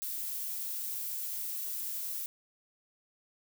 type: noise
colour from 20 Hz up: violet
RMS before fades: -37 dBFS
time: 0.02-2.26 s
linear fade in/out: 0 ms
effects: none